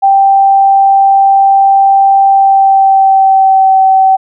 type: tone with pitch glide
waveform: sine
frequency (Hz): 784 to 766.1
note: G5 to G5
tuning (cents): 0 to -40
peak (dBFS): -3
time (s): 0.02-4.17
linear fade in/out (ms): 20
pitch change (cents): -40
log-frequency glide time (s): 2.27-3.8
effects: none